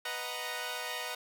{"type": "chord", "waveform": "10% pulse", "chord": "B major seventh", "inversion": "none", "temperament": "equal", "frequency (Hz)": [493.9, 622.3, 740, 932.3], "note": ["B4", "D#5", "F#5", "A#5"], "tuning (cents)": [0, 0, 0, 0], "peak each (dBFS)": -33, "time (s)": [0.05, 1.15], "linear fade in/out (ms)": 5, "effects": []}